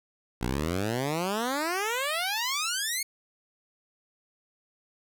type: exponential sweep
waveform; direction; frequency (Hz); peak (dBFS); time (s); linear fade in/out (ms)
10% pulse; up; 56.8 to 2217; -19; 0.41-3.03; 5
effects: none